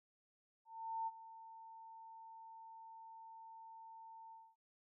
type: tone with ADSR envelope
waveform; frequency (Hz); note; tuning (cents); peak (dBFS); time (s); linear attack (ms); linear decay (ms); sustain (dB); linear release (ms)
sine; 900; A5; +39; -37; 0.65-4.56; 420; 34; -16; 240
effects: none